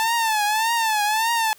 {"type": "tone with vibrato", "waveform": "sawtooth", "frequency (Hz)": 880, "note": "A5", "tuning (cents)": 0, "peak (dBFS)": -15, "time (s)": [0, 1.53], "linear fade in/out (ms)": 0, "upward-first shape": "triangle", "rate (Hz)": 1.7, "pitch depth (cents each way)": 120, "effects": ["white hiss -52 dBFS RMS until 1.58 s"]}